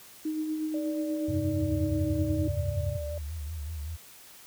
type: tone with tremolo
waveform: sine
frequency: 311.1 Hz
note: D#4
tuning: in tune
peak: -27 dBFS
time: 0.25-2.48 s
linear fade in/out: 5 ms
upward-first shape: sine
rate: 8.3 Hz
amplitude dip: 35%
type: tone with pitch glide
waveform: sine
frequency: 585 to 588.7 Hz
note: D5 to D5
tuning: -7 to +4 cents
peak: -35 dBFS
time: 0.74-3.18 s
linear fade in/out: 2 ms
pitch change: +11 cents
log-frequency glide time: 2.09-2.92 s
type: chord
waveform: sine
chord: F suspended second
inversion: none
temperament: equal with one note detuned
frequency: 87.31 / 98 / 132.03 Hz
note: F2 / G2 / C3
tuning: 0 / 0 / +16 cents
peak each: -35 / -31 / -35 dBFS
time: 1.28-2.97 s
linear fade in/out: 10 ms
type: tone with vibrato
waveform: sine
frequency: 77 Hz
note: D#2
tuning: 17 cents flat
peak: -33 dBFS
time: 1.6-3.97 s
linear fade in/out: 20 ms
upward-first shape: sine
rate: 5.3 Hz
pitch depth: 120 cents each way
effects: white hiss -51 dBFS RMS until 4.46 s